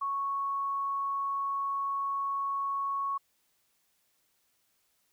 sine tone, 1107 Hz, C#6, 3 cents flat, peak -29 dBFS, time 0.01-3.18 s, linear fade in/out 10 ms, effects white hiss -73 dBFS RMS until 5.12 s

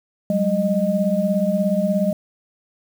sine tone cluster, 186.9 / 203.7 / 615 Hz, F#3 / G#3 / D#5, +18 / -33 / -20 cents, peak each -21 dBFS, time 0.3-2.13 s, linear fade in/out 2 ms, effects 7-bit

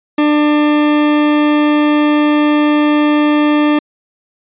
40% pulse tone, 298 Hz, D4, 25 cents sharp, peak -8 dBFS, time 0.18-3.79 s, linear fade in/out 5 ms, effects resampled to 8000 Hz

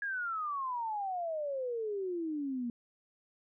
sine exponential sweep, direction down, 1670 to 233.1 Hz, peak -33 dBFS, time 0.02-2.7 s, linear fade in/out 2 ms, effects none

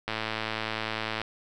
click train, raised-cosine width 0.3 ms, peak -14 dBFS, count 126, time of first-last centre 0.08-1.216 s, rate 110 Hz, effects none

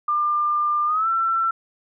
sine tone with pitch glide, 1197 to 1343.6 Hz, D6 to E6, +33 to +33 cents, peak -18 dBFS, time 0.08-1.51 s, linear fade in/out 5 ms, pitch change +200 cents, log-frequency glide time 0.86-1.08 s, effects none

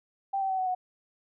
sine tone with pitch steps, 784 / 771.4 / 759 / 746.9 / 734.9 Hz, G5 / G5 / F#5 / F#5 / F#5, 0 / -28 / +44 / +16 / -12 cents, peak -26 dBFS, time 0.33-0.75 s, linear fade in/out 10 ms, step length 84 ms, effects none

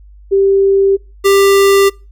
sine / square tone pair in turn, 392 / 395.2 Hz, G4 / G4, 0 / +14 cents, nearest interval unison, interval 14 cents, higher second, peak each -7 dBFS, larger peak neither, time 0.31-0.97 / 1.24-1.9 s, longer neither, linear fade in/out 20 ms, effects noise-tail reverb RT60 0.3 s tail -25 dB re dry + added 50 Hz sine -36 dBFS peak until 2.11 s

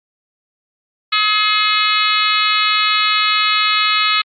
harmonic tone, 424.5 Hz, G#4, 38 cents sharp, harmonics 3 / 4 / 5 / 6 / 7 / 8 / 9 / 10, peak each -17 / -26 / -21 / -20 / -24 / -22 / -22 / -22 dBFS, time 1.12-4.22 s, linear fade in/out 10 ms, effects Opus 48 kbps

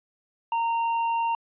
sine tone with tanh clipping, 923 Hz, A#5, 17 cents flat, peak -24 dBFS, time 0.52-1.35 s, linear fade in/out 2 ms, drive 7 dB, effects resampled to 8000 Hz

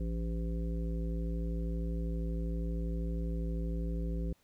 harmonic tone, 56.3 Hz, A1, 40 cents sharp, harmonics 1 / 3 / 5 / 7 / 9, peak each -33 / -38 / -45 / -47 / -48 dBFS, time 0-4.33 s, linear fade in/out 5 ms, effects pink hiss -70 dBFS RMS until 4.43 s

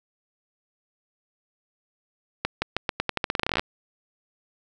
accelerating click train, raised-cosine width 0.3 ms, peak -7 dBFS, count 20, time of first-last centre 2.45-3.595 s, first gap 170 ms, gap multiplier 0.86, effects none

